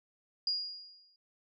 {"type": "tone with exponential decay", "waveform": "sine", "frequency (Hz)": 4855, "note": "D#8", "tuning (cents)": -43, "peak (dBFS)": -27, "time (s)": [0.47, 1.16], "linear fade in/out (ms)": 2, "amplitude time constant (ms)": 150, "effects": []}